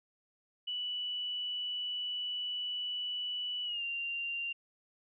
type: tone with pitch glide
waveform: sine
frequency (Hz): 2960 to 2778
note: F#7 to F7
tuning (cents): 0 to -10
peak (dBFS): -34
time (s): 0.67-4.53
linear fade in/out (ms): 10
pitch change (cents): -110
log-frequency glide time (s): 3.64-3.83
effects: none